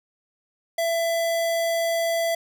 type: tone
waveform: square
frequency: 668 Hz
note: E5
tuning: 23 cents sharp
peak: -22 dBFS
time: 0.78-2.35 s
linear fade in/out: 5 ms
effects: none